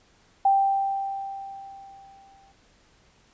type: tone with exponential decay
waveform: sine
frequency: 785 Hz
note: G5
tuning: 2 cents sharp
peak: -15 dBFS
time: 0.45-2.52 s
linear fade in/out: 5 ms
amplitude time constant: 450 ms
effects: pink hiss -60 dBFS RMS until 3.33 s + resampled to 16000 Hz